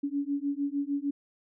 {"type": "beating tone pair", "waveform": "sine", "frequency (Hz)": [280.2, 286.8], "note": ["C#4", "D4"], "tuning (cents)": [19, -41], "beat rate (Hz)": 6.6, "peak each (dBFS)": -31, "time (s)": [0.03, 1.11], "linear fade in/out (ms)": 10, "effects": []}